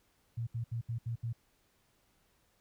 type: tone bursts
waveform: sine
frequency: 116.2 Hz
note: A#2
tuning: 5 cents flat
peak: -33 dBFS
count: 6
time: 0.37-1.33 s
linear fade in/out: 10 ms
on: 100 ms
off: 72 ms
effects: pink hiss -72 dBFS RMS until 2.6 s